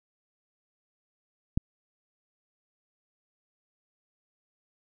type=click; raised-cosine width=5 ms; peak=-12 dBFS; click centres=1.575 s; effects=none